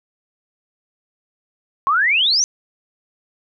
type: exponential sweep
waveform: sine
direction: up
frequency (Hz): 1048 to 6230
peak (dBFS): -13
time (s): 1.87-2.44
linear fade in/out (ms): 0
effects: none